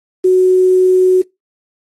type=tone with quantisation; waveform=sine; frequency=370 Hz; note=F#4; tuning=in tune; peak=-6 dBFS; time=0.24-1.22 s; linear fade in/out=10 ms; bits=6; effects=noise-tail reverb RT60 0.2 s tail -24 dB re dry + AAC 32 kbps